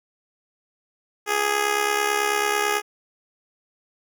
10% pulse tone with amplitude modulation, 415.3 Hz, G#4, in tune, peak -9 dBFS, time 1.26-2.82 s, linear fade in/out 50 ms, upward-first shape sine, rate 69.1 Hz, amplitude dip 65%, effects none

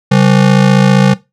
square ring-modulated tone, 164.81 Hz, E3, in tune, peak -3 dBFS, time 0.11-1.14 s, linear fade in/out 10 ms, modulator 27.6 Hz, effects noise-tail reverb RT60 0.2 s tail -17 dB re dry + low-pass 6000 Hz 12 dB/octave

